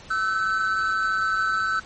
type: tone pair together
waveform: triangle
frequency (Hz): 1318.5 / 1514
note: E6 / F#6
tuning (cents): 0 / +39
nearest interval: major second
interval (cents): 239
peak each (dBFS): -22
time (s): 0.1-1.8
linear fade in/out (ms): 10
effects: pink hiss -45 dBFS RMS until 1.85 s + MP3 32 kbps